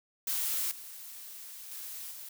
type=noise with level steps; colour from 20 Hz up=blue; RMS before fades=-32 / -46 / -42 / -45 dBFS; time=0.27-2.29 s; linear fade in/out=5 ms; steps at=0.71 / 1.71 / 2.11 s; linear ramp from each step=5 ms; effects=none